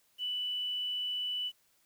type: tone with quantisation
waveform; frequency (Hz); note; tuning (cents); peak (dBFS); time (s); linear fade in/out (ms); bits
sine; 2975; F#7; +9; -32; 0.18-1.52; 50; 10
effects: white hiss -70 dBFS RMS until 1.85 s

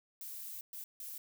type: noise bursts at uneven times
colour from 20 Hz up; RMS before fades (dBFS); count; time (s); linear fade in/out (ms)
violet; -45; 3; 0.21-0.61 / 0.73-0.84 / 1-1.18; 2
effects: none

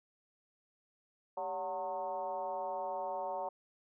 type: tone with frequency modulation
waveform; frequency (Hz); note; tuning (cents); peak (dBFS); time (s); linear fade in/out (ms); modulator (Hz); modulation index
sine; 740; F#5; 0; -35; 1.37-3.49; 5; 173; 1.4
effects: none

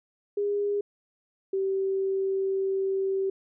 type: tone pair in turn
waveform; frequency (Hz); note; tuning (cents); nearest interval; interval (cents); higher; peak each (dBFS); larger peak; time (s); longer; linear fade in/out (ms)
sine; 407.6 / 386.3; G#4 / G4; -32 / -25; minor second; 93; first; -24; neither; 0.37-0.81 / 1.53-3.3; second; 5
effects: none

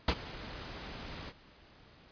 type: noise with ADSR envelope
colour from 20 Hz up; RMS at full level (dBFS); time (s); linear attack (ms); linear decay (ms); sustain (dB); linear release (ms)
pink; -25; 0.08-1.33; 4; 56; -19; 46
effects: pink hiss -59 dBFS RMS until 2.11 s + resampled to 11025 Hz

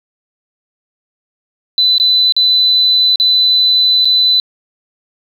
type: tone with dropouts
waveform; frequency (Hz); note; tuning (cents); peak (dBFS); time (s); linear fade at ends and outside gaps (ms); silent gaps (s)
triangle; 4004; B7; +23; -4; 1.78-4.4; 1; 1.981-1.999 / 2.323-2.365 / 3.158-3.199 / 4.047-4.054
effects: tanh soft clip ceiling -6 dBFS

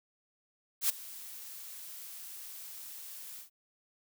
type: noise with ADSR envelope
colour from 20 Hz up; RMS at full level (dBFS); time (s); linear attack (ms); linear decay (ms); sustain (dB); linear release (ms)
blue; -26; 0.81-3.5; 81; 14; -20; 120
effects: none

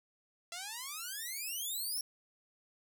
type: exponential sweep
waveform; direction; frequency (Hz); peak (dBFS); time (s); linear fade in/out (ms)
5% pulse; up; 668 to 5588; -29; 0.52-2.01; 2
effects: none

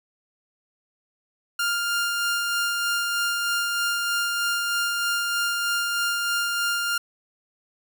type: tone with tremolo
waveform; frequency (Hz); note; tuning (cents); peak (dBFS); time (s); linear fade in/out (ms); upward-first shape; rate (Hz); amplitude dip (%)
sawtooth; 1402; F6; +6; -18; 1.59-6.98; 5; sine; 3.2; 25
effects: none

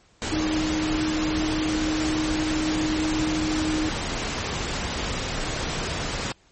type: tone in noise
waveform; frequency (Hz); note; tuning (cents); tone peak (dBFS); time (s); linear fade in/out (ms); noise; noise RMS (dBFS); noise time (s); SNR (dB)
sine; 311.1; D#4; 0; -23; 0.32-3.89; 0; pink; -28; 0.22-6.32; +2
effects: pink hiss -59 dBFS RMS until 6.51 s + MP3 32 kbps

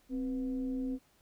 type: tone with frequency modulation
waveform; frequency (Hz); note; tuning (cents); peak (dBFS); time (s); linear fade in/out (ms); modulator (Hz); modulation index
sine; 261; C4; -4; -32; 0.09-0.99; 50; 231; 0.43
effects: pink hiss -68 dBFS RMS until 1.21 s

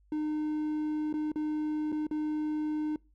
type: tone with dropouts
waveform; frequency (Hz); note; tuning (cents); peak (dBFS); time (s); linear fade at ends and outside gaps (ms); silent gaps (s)
triangle; 305; D#4; -34; -27; 0.12-2.96; 2; 1.128-1.139 / 1.318-1.358 / 1.92-1.925 / 2.068-2.111
effects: noise-tail reverb RT60 0.3 s tail -25 dB re dry + added 50 Hz sine -61 dBFS peak until 3.14 s

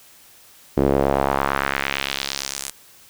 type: tone with band-pass filter sweep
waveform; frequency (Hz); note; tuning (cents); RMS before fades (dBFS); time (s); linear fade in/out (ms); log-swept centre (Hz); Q
sawtooth; 68.8; C#2; -12; -22; 0.77-2.71; 0; 360 to 9000; 1.6
effects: white hiss -49 dBFS RMS until 3.09 s

